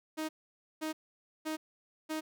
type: tone bursts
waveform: sawtooth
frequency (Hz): 312.9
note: D#4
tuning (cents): +10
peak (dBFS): -30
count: 4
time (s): 0.17-2.21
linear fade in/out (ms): 20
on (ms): 120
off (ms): 520
effects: none